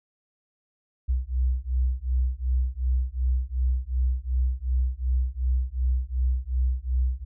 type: beating tone pair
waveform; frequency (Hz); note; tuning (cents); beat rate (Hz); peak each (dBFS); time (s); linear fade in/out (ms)
sine; 61.9 / 64.6; B1 / C2; +5 / -21; 2.7; -25; 1.08-7.25; 20
effects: none

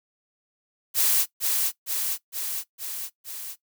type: noise with echo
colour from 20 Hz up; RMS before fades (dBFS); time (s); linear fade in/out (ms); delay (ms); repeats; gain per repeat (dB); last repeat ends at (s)
blue; -21; 0.94-1.26; 50; 460; 5; -3; 3.56
effects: noise-tail reverb RT60 0.1 s tail -18 dB re dry

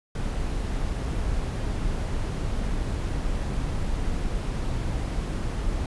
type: noise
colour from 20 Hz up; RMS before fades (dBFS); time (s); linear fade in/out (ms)
brown; -27; 0.15-5.86; 2
effects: resampled to 24000 Hz

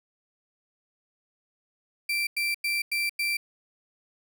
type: tone bursts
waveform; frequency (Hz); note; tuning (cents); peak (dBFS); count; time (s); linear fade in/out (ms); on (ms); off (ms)
35% pulse; 2349; D7; 0; -23; 5; 2.09-3.37; 5; 180; 95
effects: none

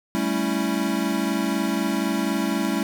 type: chord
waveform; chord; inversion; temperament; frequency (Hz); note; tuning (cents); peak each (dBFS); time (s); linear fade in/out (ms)
square; A dominant seventh; third; equal; 196 / 220 / 277.2 / 329.6; G3 / A3 / C#4 / E4; 0 / 0 / 0 / 0; -28; 0.15-2.83; 0
effects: none

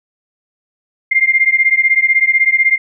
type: beating tone pair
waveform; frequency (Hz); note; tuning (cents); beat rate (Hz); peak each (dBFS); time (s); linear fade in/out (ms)
sine; 2100 / 2116; C7 / C7; +6 / +19; 16; -12; 1.11-2.78; 10
effects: none

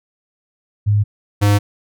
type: tone pair in turn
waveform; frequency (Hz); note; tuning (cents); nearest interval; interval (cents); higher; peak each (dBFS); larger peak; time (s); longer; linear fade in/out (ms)
sine / square; 103.83 / 102.34; G#2 / G#2; 0 / -25; unison; 25; first; -11; neither; 0.86-1.04 / 1.41-1.59; neither; 20
effects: none

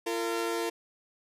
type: tone pair together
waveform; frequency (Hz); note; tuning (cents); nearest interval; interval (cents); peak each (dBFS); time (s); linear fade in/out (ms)
sawtooth; 342 / 456.5; F4 / A#4; -36 / -36; perfect fourth; 500; -28 / -28; 0.06-0.7; 10
effects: resampled to 32000 Hz

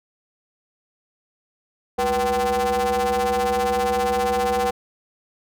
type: ring-modulated tone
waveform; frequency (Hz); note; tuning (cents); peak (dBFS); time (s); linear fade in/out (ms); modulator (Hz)
45% pulse; 141; C#3; +30; -16; 1.98-4.71; 10; 627
effects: none

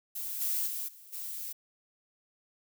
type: noise with level steps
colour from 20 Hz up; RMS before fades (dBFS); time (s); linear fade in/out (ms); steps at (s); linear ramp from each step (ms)
violet; -37 / -31 / -36 / -53 / -39; 0.15-1.53; 10; 0.4 / 0.66 / 0.87 / 1.12; 20
effects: none

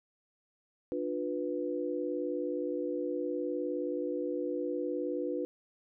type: chord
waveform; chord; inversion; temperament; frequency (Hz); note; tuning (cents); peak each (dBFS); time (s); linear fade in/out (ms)
sine; B diminished; first; just; 296.3 / 355.6 / 493.9; D4 / F4 / B4; +15 / +31 / 0; -36 / -36 / -35; 0.92-5.45; 0
effects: none

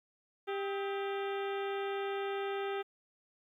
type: harmonic tone with a mistuned harmonic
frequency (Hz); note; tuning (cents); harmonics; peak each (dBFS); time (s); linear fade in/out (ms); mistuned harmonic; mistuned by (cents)
395.7; G4; +16; 1 / 2 / 3 / 4 / 5 / 6 / 7 / 8 / 9; -35 / -41 / -45 / -47 / -49 / -51 / -52 / -53 / -54; 0.47-2.83; 20; 3; +120
effects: 12-bit

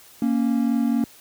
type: tone pair together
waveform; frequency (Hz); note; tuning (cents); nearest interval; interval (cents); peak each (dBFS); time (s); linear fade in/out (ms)
triangle; 233.1 / 277.2; A#3 / C#4; 0 / 0; minor third; 300; -18 / -21; 0.22-1.04; 2
effects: white hiss -49 dBFS RMS until 1.2 s + high-pass 60 Hz 12 dB/octave

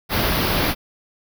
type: band-stop noise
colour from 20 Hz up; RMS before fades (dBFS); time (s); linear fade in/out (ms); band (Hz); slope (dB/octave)
pink; -20; 0.09-0.75; 50; 5300 to 11000; 48
effects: none

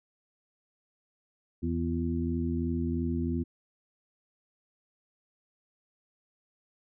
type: harmonic tone with a mistuned harmonic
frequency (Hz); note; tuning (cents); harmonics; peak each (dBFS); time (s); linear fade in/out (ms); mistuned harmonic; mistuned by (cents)
83; E2; +12; 1 / 2 / 3 / 4; -32 / -35 / -31 / -36; 1.62-3.44; 20; 4; +47
effects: none

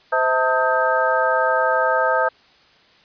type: tone cluster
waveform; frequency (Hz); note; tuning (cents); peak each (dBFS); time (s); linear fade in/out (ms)
sine; 516 / 647 / 899 / 1264 / 1577; C5 / E5 / A5 / D#6 / G6; -24 / -32 / +37 / +27 / +10; -22; 0.12-2.29; 10
effects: white hiss -53 dBFS RMS until 3.04 s + resampled to 11025 Hz

